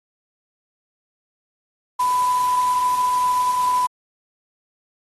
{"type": "tone in noise", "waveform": "sine", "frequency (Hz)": 997, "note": "B5", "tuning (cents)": 16, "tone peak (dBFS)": -16, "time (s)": [1.99, 3.87], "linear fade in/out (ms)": 10, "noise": "white", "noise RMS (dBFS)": -34, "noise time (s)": [1.99, 3.87], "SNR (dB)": 15, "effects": ["AAC 32 kbps"]}